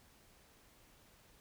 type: silence
effects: pink hiss -65 dBFS RMS until 1.4 s